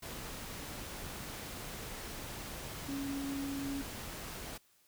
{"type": "tone in noise", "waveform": "sine", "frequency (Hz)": 277.2, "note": "C#4", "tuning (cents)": 0, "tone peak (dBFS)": -36, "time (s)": [2.88, 3.82], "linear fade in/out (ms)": 10, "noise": "pink", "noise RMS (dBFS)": -44, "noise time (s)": [0.02, 4.58], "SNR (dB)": 5, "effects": ["white hiss -69 dBFS RMS until 4.87 s"]}